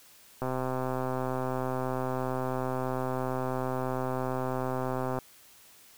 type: click train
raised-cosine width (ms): 1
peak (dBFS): -18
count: 616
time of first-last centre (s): 0.42-5.187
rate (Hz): 129
effects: white hiss -56 dBFS RMS until 5.97 s